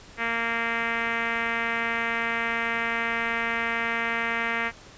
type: tone with low-pass filter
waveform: 5% pulse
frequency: 230.9 Hz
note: A#3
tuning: 16 cents flat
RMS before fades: -27 dBFS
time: 0.17-4.72 s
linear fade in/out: 50 ms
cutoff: 2100 Hz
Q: 2.7
effects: pink hiss -48 dBFS RMS until 4.97 s + resampled to 16000 Hz